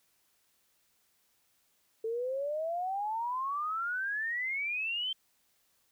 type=exponential sweep; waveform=sine; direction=up; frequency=440 to 3149 Hz; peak=-31 dBFS; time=2.04-5.13 s; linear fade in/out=5 ms; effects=white hiss -72 dBFS RMS until 5.91 s